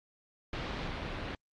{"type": "low-pass noise", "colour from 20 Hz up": "pink", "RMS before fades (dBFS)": -38, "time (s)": [0.53, 1.35], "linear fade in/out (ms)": 2, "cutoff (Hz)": 4000, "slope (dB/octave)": 24, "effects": ["Opus 48 kbps"]}